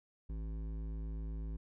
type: tone with hard clipping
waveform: sine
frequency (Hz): 54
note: A1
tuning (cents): -32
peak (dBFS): -40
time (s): 0.29-1.57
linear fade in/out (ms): 10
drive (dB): 12
effects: none